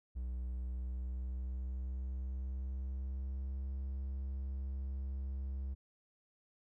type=tone with pitch glide; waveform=triangle; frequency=62 to 66.83 Hz; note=B1 to C2; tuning=+7 to +37 cents; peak=-35 dBFS; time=0.15-5.75 s; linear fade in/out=20 ms; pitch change=+130 cents; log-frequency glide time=0.43-3.72 s; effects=none